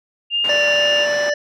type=tone with vibrato; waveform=sine; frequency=2797 Hz; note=F7; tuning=2 cents sharp; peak=-16 dBFS; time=0.3-1.07 s; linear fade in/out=50 ms; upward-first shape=triangle; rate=2.1 Hz; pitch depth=19 cents each way
type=band-pass noise; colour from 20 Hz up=white; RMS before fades=-31 dBFS; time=0.44-1.3 s; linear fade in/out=5 ms; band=190 to 1900 Hz; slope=12 dB/octave
type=harmonic tone; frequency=587.3 Hz; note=D5; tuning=in tune; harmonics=1 / 3 / 5 / 7 / 9 / 10; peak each=-18 / -21 / -32 / -40 / -31 / -35 dBFS; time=0.49-1.34 s; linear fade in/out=5 ms
effects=none